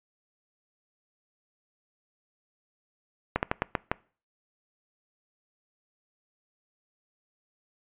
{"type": "slowing click train", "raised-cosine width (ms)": 0.5, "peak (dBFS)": -9, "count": 6, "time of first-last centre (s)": [3.36, 3.915], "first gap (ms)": 69, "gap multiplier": 1.24, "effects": ["noise-tail reverb RT60 0.4 s tail -23 dB re dry", "resampled to 8000 Hz"]}